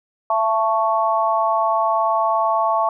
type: chord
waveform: sine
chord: A major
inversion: second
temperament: equal with one note detuned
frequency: 670.8 / 880 / 1108.7 Hz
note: E5 / A5 / C#6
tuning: +30 / 0 / 0 cents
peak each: -20 dBFS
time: 0.3-2.89 s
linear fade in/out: 2 ms
effects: none